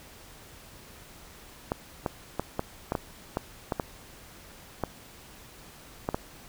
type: clicks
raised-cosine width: 1 ms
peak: -13 dBFS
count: 12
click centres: 1.719 / 2.062 / 2.396 / 2.594 / 2.921 / 2.952 / 3.371 / 3.722 / 3.798 / 4.837 / 6.089 / 6.145 s
effects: pink hiss -50 dBFS RMS until 6.48 s